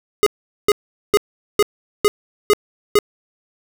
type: tone bursts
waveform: square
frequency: 415.3 Hz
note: G#4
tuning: in tune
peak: -10 dBFS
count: 7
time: 0.23-2.988 s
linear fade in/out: 0 ms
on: 34 ms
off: 420 ms
effects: none

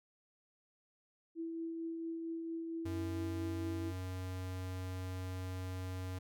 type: tone with tremolo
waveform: sine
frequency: 329.6 Hz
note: E4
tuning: in tune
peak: -37 dBFS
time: 1.35-3.93 s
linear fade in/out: 50 ms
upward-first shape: triangle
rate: 4.4 Hz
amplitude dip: 30%
type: tone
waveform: square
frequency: 92.5 Hz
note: F#2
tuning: in tune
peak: -40 dBFS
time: 2.85-6.19 s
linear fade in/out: 10 ms
effects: none

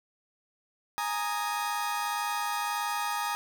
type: chord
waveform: 35% pulse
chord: Ab suspended second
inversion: none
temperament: equal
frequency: 830.6 / 932.3 / 1244.5 Hz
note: Ab5 / Bb5 / Eb6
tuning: 0 / 0 / 0 cents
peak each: -32 dBFS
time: 0.98-3.35 s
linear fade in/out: 0 ms
effects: none

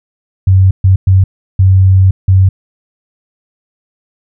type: tone bursts at uneven times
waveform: sine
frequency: 94.8 Hz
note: F#2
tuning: 43 cents sharp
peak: -3 dBFS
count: 5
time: 0.47-0.71 / 0.84-0.96 / 1.07-1.24 / 1.59-2.11 / 2.28-2.49 s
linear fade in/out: 5 ms
effects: none

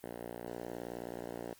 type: tone with band-pass filter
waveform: 5% pulse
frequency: 59.2 Hz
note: A#1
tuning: 27 cents sharp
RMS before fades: -43 dBFS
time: 0.04-1.54 s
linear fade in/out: 0 ms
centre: 480 Hz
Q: 0.67
effects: white hiss -62 dBFS RMS until 1.59 s + Opus 24 kbps

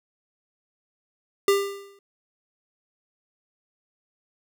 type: tone with exponential decay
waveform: square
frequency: 398.2 Hz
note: G4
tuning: 27 cents sharp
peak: -15 dBFS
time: 1.48-1.99 s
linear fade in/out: 2 ms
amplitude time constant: 110 ms
effects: none

